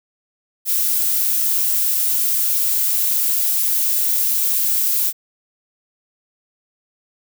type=noise; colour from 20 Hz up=violet; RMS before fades=-18 dBFS; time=0.65-5.13 s; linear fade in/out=50 ms; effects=none